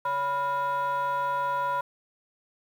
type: tone with frequency modulation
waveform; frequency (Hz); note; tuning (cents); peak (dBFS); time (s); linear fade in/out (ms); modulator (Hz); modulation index
sine; 986; B5; -3; -23; 0.05-1.81; 5; 423; 0.69
effects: tanh soft clip ceiling -23 dBFS + 9-bit